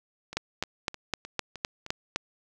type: two click trains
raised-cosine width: 0.2 ms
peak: -10 / -23 dBFS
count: 8 / 6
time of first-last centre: 0.37-2.16 / 0.33-1.864 s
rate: 3.91 / 3.26 Hz
effects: none